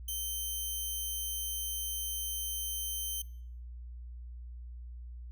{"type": "tone", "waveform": "5% pulse", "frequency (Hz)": 3100, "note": "G7", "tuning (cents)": -20, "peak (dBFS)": -26, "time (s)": [0.08, 3.22], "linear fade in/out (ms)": 5, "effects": ["noise-tail reverb RT60 0.7 s tail -24 dB re dry", "added 60 Hz sine -42 dBFS peak until 5.31 s"]}